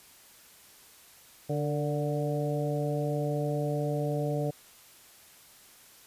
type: harmonic tone with a mistuned harmonic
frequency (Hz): 146.5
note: D3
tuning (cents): -4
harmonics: 1 / 2 / 3 / 4 / 5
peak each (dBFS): -30 / -36 / -34 / -34 / -40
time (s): 1.49-4.51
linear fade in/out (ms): 10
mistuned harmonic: 3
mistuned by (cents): +42
effects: white hiss -55 dBFS RMS until 6.06 s + resampled to 32000 Hz